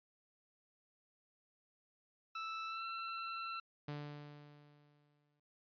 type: tone with pitch glide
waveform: sawtooth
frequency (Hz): 1318.5 to 1344.7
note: E6 to E6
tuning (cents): 0 to +34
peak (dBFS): -37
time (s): 2.35-3.6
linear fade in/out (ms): 5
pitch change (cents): +34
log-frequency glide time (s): 2.66-2.85
type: tone with exponential decay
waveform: sawtooth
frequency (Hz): 146.83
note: D3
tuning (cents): 0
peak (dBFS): -37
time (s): 3.88-5.4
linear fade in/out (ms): 5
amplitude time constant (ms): 330
effects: resampled to 11025 Hz